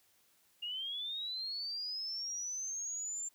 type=linear sweep; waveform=sine; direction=up; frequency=2816 to 7320 Hz; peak=-37 dBFS; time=0.62-3.29 s; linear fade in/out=10 ms; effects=white hiss -70 dBFS RMS until 3.34 s